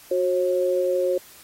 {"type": "tone pair together", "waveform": "sine", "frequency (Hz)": [366, 539.6], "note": ["F#4", "C#5"], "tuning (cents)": [-19, -47], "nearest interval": "perfect fifth", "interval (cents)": 672, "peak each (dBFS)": [-23, -21], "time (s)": [0.11, 1.18], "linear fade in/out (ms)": 5, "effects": ["white hiss -48 dBFS RMS until 1.43 s", "AAC 48 kbps"]}